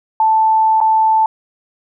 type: tone with dropouts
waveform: sine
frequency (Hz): 880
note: A5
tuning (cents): 0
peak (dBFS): -9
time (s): 0.2-1.26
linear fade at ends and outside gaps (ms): 2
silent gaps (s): 0.804-0.812
effects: none